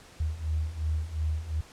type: beating tone pair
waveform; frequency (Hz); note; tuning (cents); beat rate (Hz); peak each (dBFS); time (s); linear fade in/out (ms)
sine; 76.3 / 79.1; D#2 / D#2; -33 / +29; 2.8; -32 / -29; 0.2-1.61; 5
effects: pink hiss -52 dBFS RMS until 1.72 s + low-pass 9000 Hz 12 dB/octave